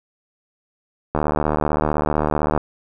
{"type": "click train", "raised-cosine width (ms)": 1, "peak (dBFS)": -5, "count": 109, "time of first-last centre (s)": [1.15, 2.577], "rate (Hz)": 75.7, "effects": []}